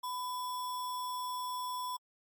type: tone with sample-and-hold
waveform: sine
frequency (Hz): 1000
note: B5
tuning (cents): +21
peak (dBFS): -35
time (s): 0.03-1.97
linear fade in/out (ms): 10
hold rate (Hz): 4410
effects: AAC 64 kbps